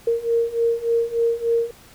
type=beating tone pair; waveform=sine; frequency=462.3 / 465.7 Hz; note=A#4 / A#4; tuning=-14 / -2 cents; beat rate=3.4 Hz; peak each=-22 / -20 dBFS; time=0.07-1.71 s; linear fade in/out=5 ms; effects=pink hiss -48 dBFS RMS until 1.94 s